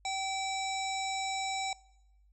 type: harmonic tone with a mistuned harmonic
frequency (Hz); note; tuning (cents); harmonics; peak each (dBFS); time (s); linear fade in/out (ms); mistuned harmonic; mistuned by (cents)
770; G5; -31; 1 / 3 / 5 / 7 / 9 / 10; -34 / -39 / -40 / -46 / -45 / -45; 0.05-1.73; 2; 5; +31
effects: noise-tail reverb RT60 0.9 s tail -22 dB re dry + added 50 Hz sine -61 dBFS peak until 2.32 s